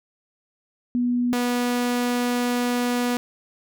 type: tone pair in turn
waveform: sine / sawtooth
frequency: 244.1 / 244.1 Hz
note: B3 / B3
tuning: -20 / -20 cents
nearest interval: unison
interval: 0 cents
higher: neither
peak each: -19 / -17 dBFS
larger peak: second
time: 0.95-1.33 / 1.33-3.17 s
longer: second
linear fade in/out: 0 ms
effects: none